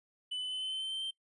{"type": "tone with pitch steps", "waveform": "triangle", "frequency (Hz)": [2996, 3015, 3034, 3054, 3073, 3093, 3112, 3132], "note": ["F#7", "F#7", "F#7", "G7", "G7", "G7", "G7", "G7"], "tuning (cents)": [21, 32, 43, -46, -35, -24, -13, -2], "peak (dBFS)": -33, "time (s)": [0.31, 1.11], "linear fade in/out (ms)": 10, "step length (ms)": 100, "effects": ["noise-tail reverb RT60 0.1 s tail -22 dB re dry", "resampled to 24000 Hz"]}